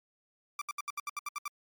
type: tone bursts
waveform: 30% pulse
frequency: 1174.7 Hz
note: D6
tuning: in tune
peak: -31 dBFS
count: 10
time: 0.59-1.479 s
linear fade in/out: 2 ms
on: 25 ms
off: 71 ms
effects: MP3 96 kbps